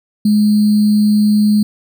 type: tone with sample-and-hold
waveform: sine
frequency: 210 Hz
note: G#3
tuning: 19 cents sharp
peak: -8 dBFS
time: 0.25-1.63 s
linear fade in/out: 5 ms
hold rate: 4410 Hz
effects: none